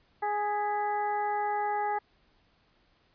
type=harmonic tone with a mistuned harmonic; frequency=415.3 Hz; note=G#4; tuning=in tune; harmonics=1 / 2 / 3 / 4 / 5; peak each=-36 / -28 / -40 / -41 / -43 dBFS; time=0.22-1.99 s; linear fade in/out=10 ms; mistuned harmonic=5; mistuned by=-72 cents; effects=pink hiss -67 dBFS RMS until 3.14 s + resampled to 11025 Hz